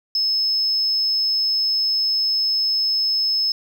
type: tone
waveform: sine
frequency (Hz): 5200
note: E8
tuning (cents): -24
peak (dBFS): -16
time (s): 0.15-3.52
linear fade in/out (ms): 2
effects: tanh soft clip ceiling -13 dBFS + 8-bit

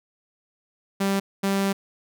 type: tone bursts at uneven times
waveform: sawtooth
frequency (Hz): 196.3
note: G3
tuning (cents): +3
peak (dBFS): -17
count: 2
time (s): 1-1.2 / 1.43-1.73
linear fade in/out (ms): 10
effects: none

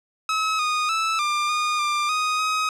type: tone with pitch steps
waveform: sawtooth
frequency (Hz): 1285 / 1235 / 1313 / 1194 / 1222 / 1191 / 1247 / 1263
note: E6 / D#6 / E6 / D6 / D#6 / D6 / D#6 / D#6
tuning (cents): -45 / -13 / -7 / +28 / -32 / +24 / +3 / +26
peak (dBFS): -17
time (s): 0.29-2.69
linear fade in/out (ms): 2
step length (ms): 300
effects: low-pass 7000 Hz 12 dB/octave

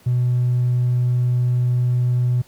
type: tone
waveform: triangle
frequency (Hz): 123.47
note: B2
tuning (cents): 0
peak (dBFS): -12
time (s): 0.06-2.42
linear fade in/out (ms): 10
effects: tanh soft clip ceiling -12 dBFS + pink hiss -52 dBFS RMS until 2.47 s

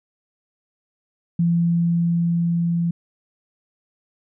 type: tone with level ramp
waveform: sine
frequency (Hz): 170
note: F3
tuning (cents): -46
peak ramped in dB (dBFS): -15 to -18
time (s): 1.39-2.91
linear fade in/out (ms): 5
effects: none

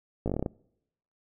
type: slowing click train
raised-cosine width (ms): 2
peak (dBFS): -16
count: 9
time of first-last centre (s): 0.26-0.462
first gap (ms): 17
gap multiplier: 1.11
effects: noise-tail reverb RT60 0.8 s tail -25 dB re dry

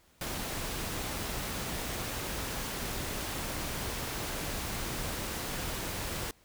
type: noise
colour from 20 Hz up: pink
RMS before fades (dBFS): -36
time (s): 0.21-6.31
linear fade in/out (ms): 2
effects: pink hiss -64 dBFS RMS until 6.44 s

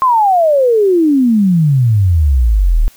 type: exponential sweep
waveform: sine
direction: down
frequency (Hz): 1076 to 35.13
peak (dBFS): -7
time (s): 0.02-2.88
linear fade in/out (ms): 0
effects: white hiss -45 dBFS RMS until 2.96 s

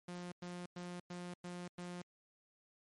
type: tone bursts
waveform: sawtooth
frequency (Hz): 177.1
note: F3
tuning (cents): +24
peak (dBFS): -40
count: 6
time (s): 0.08-2.02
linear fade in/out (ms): 5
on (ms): 240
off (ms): 100
effects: MP3 48 kbps

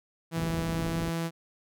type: tone with pitch glide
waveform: sawtooth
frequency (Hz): 164.81 to 166.05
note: E3 to E3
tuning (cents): 0 to +13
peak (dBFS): -25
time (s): 0.31-1.31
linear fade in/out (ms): 50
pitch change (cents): +13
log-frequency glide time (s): 0.78-1.08
type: low-pass noise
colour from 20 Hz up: white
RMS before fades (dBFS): -36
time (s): 0.36-1.1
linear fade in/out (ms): 10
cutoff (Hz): 220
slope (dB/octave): 12
effects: none

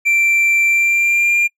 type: tone with pitch glide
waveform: triangle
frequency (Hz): 2350 to 2395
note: D7 to D7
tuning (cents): +1 to +33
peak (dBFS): -10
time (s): 0.05-1.48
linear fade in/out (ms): 20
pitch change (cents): +32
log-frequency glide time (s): 0.67-1.34
effects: noise-tail reverb RT60 0.1 s tail -24 dB re dry

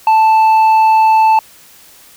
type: tone with tanh clipping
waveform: sine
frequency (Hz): 880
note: A5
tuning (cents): 0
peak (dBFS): -7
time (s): 0.07-1.39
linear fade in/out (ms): 2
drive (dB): 5
effects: white hiss -42 dBFS RMS until 2.16 s

